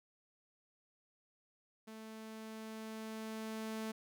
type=tone with level ramp; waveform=sawtooth; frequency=220 Hz; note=A3; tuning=in tune; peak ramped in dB=-45 to -35 dBFS; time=1.87-3.92 s; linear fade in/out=10 ms; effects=none